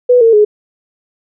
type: tone with pitch steps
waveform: sine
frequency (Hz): 493.9 / 455.5 / 420.1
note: B4 / A#4 / G#4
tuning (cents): 0 / -40 / +20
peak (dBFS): -4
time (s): 0.09-0.45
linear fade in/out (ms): 10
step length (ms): 120
effects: none